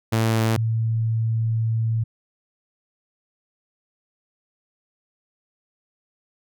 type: tone pair in turn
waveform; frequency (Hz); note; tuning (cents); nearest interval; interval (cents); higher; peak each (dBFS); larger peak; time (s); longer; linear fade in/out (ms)
sawtooth / sine; 112.1 / 112.75; A2 / A2; +33 / +43; unison; 10; second; -14 / -19; first; 0.12-0.57 / 0.57-2.04; second; 10
effects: none